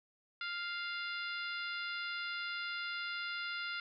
harmonic tone with a mistuned harmonic, 698.5 Hz, F5, in tune, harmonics 2 / 3 / 4 / 5 / 6 / 7, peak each -40 / -44 / -46 / -48 / -50 / -51 dBFS, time 0.41-3.8 s, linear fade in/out 2 ms, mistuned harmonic 6, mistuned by -26 cents, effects none

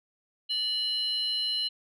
sine tone pair together, 2948 / 4107 Hz, F#7 / C8, -7 / -33 cents, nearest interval tritone, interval 574 cents, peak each -28 dBFS, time 0.49-1.69 s, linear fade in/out 20 ms, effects tanh soft clip ceiling -22 dBFS

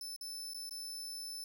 sawtooth tone with dropouts, 5274 Hz, E8, in tune, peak -39 dBFS, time 0.01-1.44 s, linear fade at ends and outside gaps 2 ms, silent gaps 0.163-0.21 / 0.536-0.544 / 0.694-0.709 s, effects 13-bit

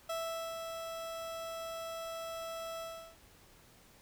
30% pulse tone with ADSR envelope, 659 Hz, E5, 1 cent flat, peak -32 dBFS, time 0.09-3.17 s, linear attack 8 ms, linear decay 460 ms, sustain -5 dB, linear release 370 ms, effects pink hiss -61 dBFS RMS until 4.01 s

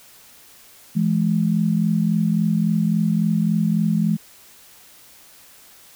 sine tone pair together, 167.7 / 211.3 Hz, E3 / G#3, +30 / +30 cents, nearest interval major third, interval 400 cents, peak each -19 dBFS, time 0.95-4.17 s, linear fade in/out 20 ms, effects white hiss -48 dBFS RMS until 5.95 s

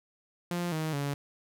sawtooth tone with pitch steps, 174.7 / 157.45 / 141.9 Hz, F3 / D#3 / C#3, +1 / +21 / +41 cents, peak -26 dBFS, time 0.51-1.14 s, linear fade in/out 2 ms, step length 210 ms, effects none

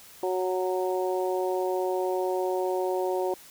harmonic tone, 184.6 Hz, F#3, 4 cents flat, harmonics 2 / 3 / 4 / 5, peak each -27 / -31 / -33 / -35 dBFS, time 0.23-3.34 s, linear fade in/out 2 ms, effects white hiss -50 dBFS RMS until 3.5 s

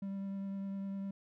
triangle tone with vibrato, 196 Hz, G3, in tune, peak -35 dBFS, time 0.02-1.11 s, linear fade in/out 5 ms, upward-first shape sine, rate 9.9 Hz, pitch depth 11 cents each way, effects none

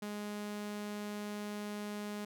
sawtooth tone, 207.7 Hz, G#3, in tune, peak -35 dBFS, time 0.02-2.25 s, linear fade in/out 5 ms, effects none

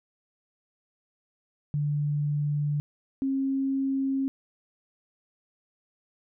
sine tone pair in turn, 146.83 / 269.9 Hz, D3 / C#4, 0 / -46 cents, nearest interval major seventh, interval 1054 cents, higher second, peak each -24 dBFS, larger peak neither, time 1.74-2.8 / 3.22-4.28 s, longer neither, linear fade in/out 0 ms, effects none

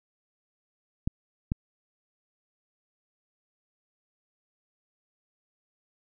clicks, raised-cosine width 5 ms, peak -14 dBFS, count 2, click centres 1.075 / 1.519 s, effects none

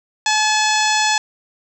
harmonic tone, 858 Hz, A5, 44 cents flat, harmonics 1 / 2 / 3 / 4 / 5 / 6 / 7 / 8 / 9, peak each -18 / -21 / -23 / -24 / -25 / -26 / -26 / -27 / -28 dBFS, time 0.26-1.18 s, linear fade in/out 2 ms, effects 8-bit

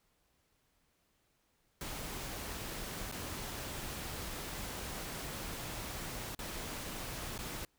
pink noise with dropouts, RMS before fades -42 dBFS, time 1.81-7.65 s, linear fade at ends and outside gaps 1 ms, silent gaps 3.115-3.123 / 6.349-6.39 / 7.379-7.389 s, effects pink hiss -75 dBFS RMS until 7.78 s

